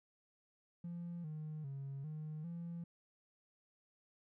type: tone with pitch steps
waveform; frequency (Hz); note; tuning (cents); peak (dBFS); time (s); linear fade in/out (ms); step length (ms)
triangle; 172.2 / 154.2 / 137.6 / 154.1 / 170.1; F3 / D#3 / C#3 / D#3 / F3; -24 / -15 / -12 / -16 / -45; -39; 0.84-2.84; 5; 400
effects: tanh soft clip ceiling -38 dBFS